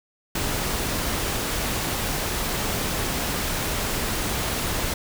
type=noise; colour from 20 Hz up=pink; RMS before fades=-26 dBFS; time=0.35-4.94 s; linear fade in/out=5 ms; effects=none